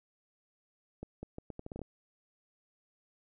accelerating click train, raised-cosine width 2 ms, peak -28 dBFS, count 10, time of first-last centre 1.03-1.817 s, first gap 200 ms, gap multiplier 0.77, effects none

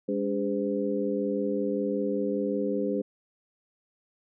harmonic tone with a mistuned harmonic, 101.7 Hz, G#2, 36 cents flat, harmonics 2 / 3 / 4 / 5, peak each -31 / -31 / -31 / -31 dBFS, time 0.08-3.02 s, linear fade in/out 10 ms, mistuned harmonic 3, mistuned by -96 cents, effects none

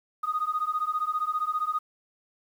sine beating tone pair, 1235 / 1250 Hz, D#6 / D#6, -13 / +8 cents, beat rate 15 Hz, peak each -28 / -28 dBFS, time 0.23-1.79 s, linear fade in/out 10 ms, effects tanh soft clip ceiling -18 dBFS + 9-bit

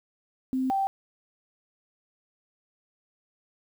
sine tone pair in turn, 260.3 / 780 Hz, C4 / G5, -9 / -9 cents, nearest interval octave + perfect fifth, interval 1900 cents, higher second, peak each -24 / -23 dBFS, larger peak second, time 0.53-0.7 / 0.7-0.87 s, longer neither, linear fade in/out 0 ms, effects 9-bit

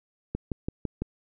click train, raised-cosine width 3 ms, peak -16 dBFS, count 5, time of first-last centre 0.35-1.02 s, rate 5.97 Hz, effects none

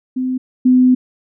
sine tone pair in turn, 256.4 / 253.5 Hz, C4 / B3, -35 / +45 cents, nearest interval unison, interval 20 cents, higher first, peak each -16 / -7 dBFS, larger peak second, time 0.16-0.38 / 0.65-0.95 s, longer second, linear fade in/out 10 ms, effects none

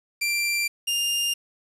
sawtooth tone pair in turn, 2361 / 2808 Hz, D7 / F7, +9 / +9 cents, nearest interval minor third, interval 300 cents, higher second, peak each -19 dBFS, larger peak neither, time 0.21-0.68 / 0.87-1.34 s, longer neither, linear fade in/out 10 ms, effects resampled to 32000 Hz + 8-bit

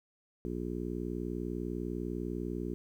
harmonic tone, 60 Hz, B1, 49 cents flat, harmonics 1 / 2 / 3 / 4 / 5 / 6 / 7, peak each -42 / -47 / -41 / -41 / -41 / -40 / -44 dBFS, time 0.45-2.74 s, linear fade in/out 0 ms, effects 11-bit

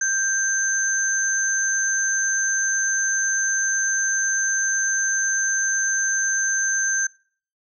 sine tone pair together, 1573 / 6245 Hz, G6 / G8, +6 / -7 cents, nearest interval 2 octaves, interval 2387 cents, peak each -22 dBFS, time 0.01-7.07 s, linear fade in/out 5 ms, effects noise-tail reverb RT60 0.5 s tail -23 dB re dry

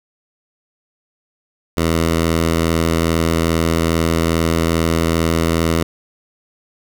10% pulse tone, 82.41 Hz, E2, in tune, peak -6 dBFS, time 1.77-5.83 s, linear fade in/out 5 ms, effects none

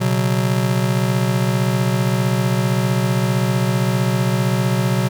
square chord, B suspended second, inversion none, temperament just, 123.47 / 138.9 / 185.21 Hz, B2 / C#3 / F#3, 0 / +4 / +2 cents, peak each -19 / -24 / -21 dBFS, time 0-5.09 s, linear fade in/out 20 ms, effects none

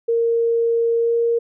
sine tone with pitch glide, 463.3 to 466.5 Hz, A#4 to A#4, -11 to +1 cents, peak -15 dBFS, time 0.08-1.39 s, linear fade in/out 10 ms, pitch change +12 cents, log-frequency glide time 0.98-1.14 s, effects none

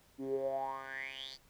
10% pulse tone with band-pass filter sweep, 134.2 Hz, C3, 44 cents sharp, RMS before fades -39 dBFS, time 0.18-1.38 s, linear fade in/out 50 ms, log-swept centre 280 to 4800 Hz, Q 9.3, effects pink hiss -66 dBFS RMS until 1.49 s

